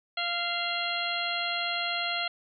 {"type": "harmonic tone with a mistuned harmonic", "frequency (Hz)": 693, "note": "F5", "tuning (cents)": -14, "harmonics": [1, 2, 3, 4, 5, 6], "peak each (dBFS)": [-35, -35, -35, -35, -35, -35], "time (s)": [0.17, 2.28], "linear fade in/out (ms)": 5, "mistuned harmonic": 5, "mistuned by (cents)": -82, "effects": []}